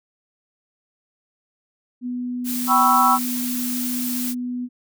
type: tone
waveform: sine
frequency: 246.9 Hz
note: B3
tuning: in tune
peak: -24 dBFS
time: 2.01-4.69 s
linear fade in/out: 50 ms
type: noise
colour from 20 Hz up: blue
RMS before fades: -28 dBFS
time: 2.44-4.35 s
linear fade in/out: 50 ms
type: chord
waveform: sine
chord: C# half-diminished seventh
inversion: second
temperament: equal with one note detuned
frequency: 773.2 / 987.8 / 1108.7 / 1318.5 Hz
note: G5 / B5 / C#6 / E6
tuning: -24 / 0 / 0 / 0 cents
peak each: -20 / -19 / -20 / -17 dBFS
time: 2.67-3.19 s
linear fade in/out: 50 ms
effects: none